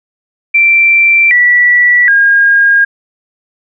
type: tone with pitch steps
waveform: sine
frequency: 2349 / 1952.6 / 1623.1 Hz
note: D7 / B6 / G#6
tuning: 0 / -20 / -40 cents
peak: -4 dBFS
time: 0.54-2.85 s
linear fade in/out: 10 ms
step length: 770 ms
effects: none